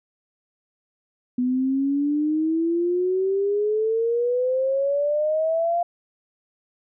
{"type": "exponential sweep", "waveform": "sine", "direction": "up", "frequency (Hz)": [246.9, 698.5], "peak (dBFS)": -19, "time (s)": [1.38, 5.83], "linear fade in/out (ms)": 5, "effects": []}